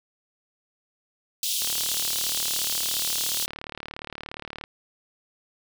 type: high-pass noise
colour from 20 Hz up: pink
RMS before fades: -27 dBFS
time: 1.43-3.46 s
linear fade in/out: 2 ms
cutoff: 3000 Hz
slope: 48 dB/octave
type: click train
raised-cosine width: 0.3 ms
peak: -19 dBFS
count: 113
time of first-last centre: 1.62-4.639 s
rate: 37.1 Hz
effects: none